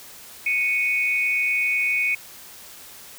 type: tone pair together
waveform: sine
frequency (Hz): 2217 / 2489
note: C#7 / D#7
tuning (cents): 0 / 0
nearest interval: major second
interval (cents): 200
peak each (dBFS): -22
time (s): 0.46-2.15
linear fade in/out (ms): 5
effects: white hiss -43 dBFS RMS until 3.18 s